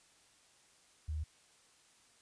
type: tone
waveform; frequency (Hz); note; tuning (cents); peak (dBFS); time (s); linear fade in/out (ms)
sine; 77; D#2; -17; -35; 1.08-1.24; 10
effects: white hiss -66 dBFS RMS until 2.21 s + resampled to 22050 Hz